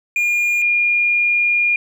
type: tone pair in turn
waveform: triangle / sine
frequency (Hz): 2420 / 2420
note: D#7 / D#7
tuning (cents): -49 / -49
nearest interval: unison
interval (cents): 0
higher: neither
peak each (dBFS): -13 / -13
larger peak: neither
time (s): 0.16-0.62 / 0.62-1.76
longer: second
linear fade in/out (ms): 2
effects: none